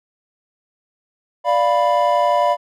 triangle chord, B diminished, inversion first, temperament equal, 587.3 / 698.5 / 987.8 Hz, D5 / F5 / B5, 0 / 0 / 0 cents, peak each -16 dBFS, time 1.44-2.57 s, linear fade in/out 50 ms, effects none

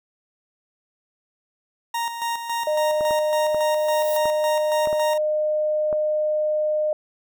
40% pulse tone with tremolo, 932.3 Hz, A#5, in tune, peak -22 dBFS, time 1.94-5.18 s, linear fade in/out 5 ms, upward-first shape square, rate 3.6 Hz, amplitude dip 55%
sine tone, 610 Hz, D#5, 34 cents flat, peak -19 dBFS, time 2.67-6.93 s, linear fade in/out 2 ms
clicks, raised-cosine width 1 ms, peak -18 dBFS, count 7, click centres 3.009 / 3.109 / 3.546 / 4.256 / 4.873 / 4.929 / 5.928 s
violet noise with exponential growth, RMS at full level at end -31 dBFS, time 3.25-4.17 s, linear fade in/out 2 ms, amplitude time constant 200 ms
effects none

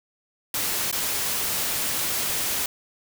white noise with dropouts, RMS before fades -26 dBFS, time 0.54-2.66 s, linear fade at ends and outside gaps 2 ms, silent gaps 0.914-0.926 s, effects none

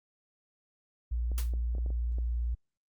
sine tone, 58.9 Hz, A#1, 19 cents sharp, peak -28 dBFS, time 1.11-2.55 s, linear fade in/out 10 ms
clicks, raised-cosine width 2 ms, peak -33 dBFS, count 7, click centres 1.317 / 1.537 / 1.751 / 1.783 / 1.862 / 1.904 / 2.185 s
white noise with exponential decay, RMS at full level -36 dBFS, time 1.38-1.53 s, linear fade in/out 0 ms, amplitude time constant 31 ms
effects Opus 48 kbps

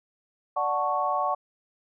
sine chord, D major seventh, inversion none, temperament equal, 587.3 / 740 / 880 / 1108.7 Hz, D5 / F#5 / A5 / C#6, 0 / 0 / 0 / 0 cents, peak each -31 / -28 / -31 / -27 dBFS, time 0.56-1.35 s, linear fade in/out 10 ms, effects none

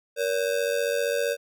square ring-modulated tone, 520 Hz, C5, 11 cents flat, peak -21 dBFS, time 0.16-1.37 s, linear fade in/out 50 ms, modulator 47.6 Hz, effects none

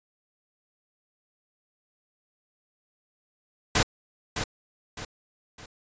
pink noise with echo, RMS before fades -21 dBFS, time 3.75-3.83 s, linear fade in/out 5 ms, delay 610 ms, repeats 3, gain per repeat -8 dB, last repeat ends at 5.66 s, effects resampled to 16000 Hz

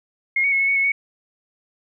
sine tone with pitch steps, 2145 / 2236 / 2181 / 2197 / 2225 / 2192 / 2228 Hz, C7 / C#7 / C#7 / C#7 / C#7 / C#7 / C#7, +42 / +14 / -29 / -16 / +6 / -20 / +8 cents, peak -16 dBFS, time 0.36-0.92 s, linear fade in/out 5 ms, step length 80 ms, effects none

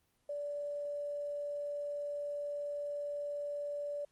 sine tone with quantisation, 580 Hz, D5, 22 cents flat, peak -36 dBFS, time 0.29-4.05 s, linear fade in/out 5 ms, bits 11, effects pink hiss -75 dBFS RMS until 4.11 s + Opus 24 kbps

